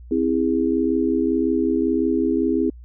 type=chord; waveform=sine; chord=C augmented; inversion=none; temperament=just; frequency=261.6 / 327 / 408.8 Hz; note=C4 / E4 / G#4; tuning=0 / -14 / -27 cents; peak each=-21 / -21 / -23 dBFS; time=0.11-2.7 s; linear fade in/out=5 ms; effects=added 60 Hz sine -38 dBFS peak until 2.84 s